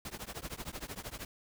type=noise with tremolo; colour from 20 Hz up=pink; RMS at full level=-39 dBFS; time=0.05-1.25 s; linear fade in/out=2 ms; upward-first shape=triangle; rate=13 Hz; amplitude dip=100%; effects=none